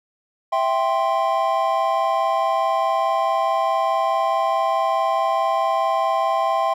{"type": "chord", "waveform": "triangle", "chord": "C major", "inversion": "first", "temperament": "equal", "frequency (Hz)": [659.3, 784, 1046.5], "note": ["E5", "G5", "C6"], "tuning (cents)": [0, 0, 0], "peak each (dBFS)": -20, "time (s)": [0.52, 6.74], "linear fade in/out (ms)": 10, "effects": []}